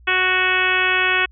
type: harmonic tone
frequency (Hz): 370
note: F#4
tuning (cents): 0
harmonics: 1 / 2 / 3 / 4 / 5 / 6 / 7 / 8 / 9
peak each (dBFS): -27 / -29 / -25 / -21 / -22 / -24 / -21 / -29 / -29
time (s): 0.07-1.26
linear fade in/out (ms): 10
effects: added 60 Hz sine -44 dBFS peak until 1.31 s